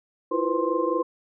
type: tone cluster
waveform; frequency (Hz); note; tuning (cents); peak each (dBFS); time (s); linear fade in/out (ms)
sine; 326.7 / 351.3 / 485.6 / 510 / 1052; E4 / F4 / B4 / C5 / C6; -15 / +10 / -29 / -44 / +9; -28; 0.31-1.03; 10
effects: none